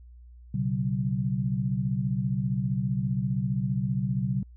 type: chord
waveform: sine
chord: B suspended second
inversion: none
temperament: equal with one note detuned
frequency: 123.47 / 138.59 / 189.54 Hz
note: B2 / C#3 / F#3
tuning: 0 / 0 / +42 cents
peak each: -29 dBFS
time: 0.54-4.43 s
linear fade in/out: 5 ms
effects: added 60 Hz sine -46 dBFS peak until 4.56 s